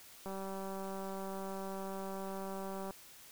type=click train; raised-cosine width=1 ms; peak=-30 dBFS; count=512; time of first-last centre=0.26-2.908 s; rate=193 Hz; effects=white hiss -56 dBFS RMS until 3.31 s